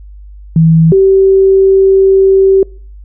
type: tone pair in turn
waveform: sine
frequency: 162.2 / 385.8 Hz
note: E3 / G4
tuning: -28 / -28 cents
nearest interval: octave + minor third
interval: 1500 cents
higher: second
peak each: -3 dBFS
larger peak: neither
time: 0.56-0.92 / 0.92-2.63 s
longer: second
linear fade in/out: 2 ms
effects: noise-tail reverb RT60 0.5 s tail -26 dB re dry + added 50 Hz sine -29 dBFS peak until 3.04 s